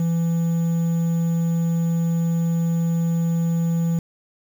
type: tone with quantisation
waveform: triangle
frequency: 167.1 Hz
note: E3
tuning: 24 cents sharp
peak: -16 dBFS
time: 0-3.99 s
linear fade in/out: 2 ms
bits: 7
effects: none